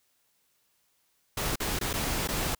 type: noise with dropouts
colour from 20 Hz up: pink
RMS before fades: -30 dBFS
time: 1.37-2.55 s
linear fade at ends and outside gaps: 5 ms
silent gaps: 1.558-1.601 / 1.79-1.811 / 1.931-1.937 / 2.276-2.286 s
effects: white hiss -71 dBFS RMS until 2.59 s